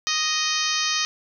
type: harmonic tone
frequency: 622.3 Hz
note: D#5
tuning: in tune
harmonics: 2 / 3 / 4 / 5 / 6 / 7 / 8 / 9 / 10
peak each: -30 / -30 / -30 / -30 / -30 / -30 / -30 / -30 / -30 dBFS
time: 0.07-1.05 s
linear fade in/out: 0 ms
effects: none